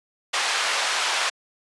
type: band-pass noise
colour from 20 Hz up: pink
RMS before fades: -24 dBFS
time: 0.33-1.3 s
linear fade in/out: 10 ms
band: 930 to 6000 Hz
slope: 12 dB/octave
effects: high-pass 400 Hz 12 dB/octave + resampled to 24000 Hz